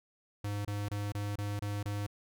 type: tone bursts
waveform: square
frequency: 102.5 Hz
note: G#2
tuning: 22 cents flat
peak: -34 dBFS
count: 7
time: 0.44-2.066 s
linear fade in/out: 5 ms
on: 210 ms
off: 26 ms
effects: none